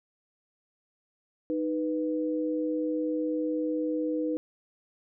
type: tone pair together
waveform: sine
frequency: 310 / 493.9 Hz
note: D#4 / B4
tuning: -6 / 0 cents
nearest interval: minor sixth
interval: 806 cents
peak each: -28 / -31 dBFS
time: 1.5-4.37 s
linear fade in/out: 0 ms
effects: none